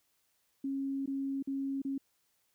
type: tone with dropouts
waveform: sine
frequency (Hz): 272.9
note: C#4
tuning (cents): -27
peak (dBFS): -32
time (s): 0.64-1.98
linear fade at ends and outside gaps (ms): 5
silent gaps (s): 1.06-1.075 / 1.426-1.473 / 1.819-1.849
effects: white hiss -75 dBFS RMS until 2.54 s